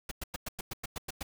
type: noise bursts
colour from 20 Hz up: pink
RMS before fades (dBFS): -37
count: 10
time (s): 0.09-1.23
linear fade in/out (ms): 5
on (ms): 24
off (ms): 100
effects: none